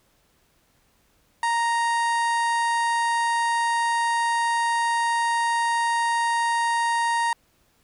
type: harmonic tone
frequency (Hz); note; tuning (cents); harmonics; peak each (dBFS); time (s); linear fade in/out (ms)
932.3; A#5; 0; 1 / 2 / 3 / 4 / 5 / 6 / 7 / 8 / 9 / 10; -21 / -27 / -39 / -39 / -40 / -47 / -44 / -47 / -49 / -39; 1.43-7.33; 2
effects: pink hiss -64 dBFS RMS until 7.83 s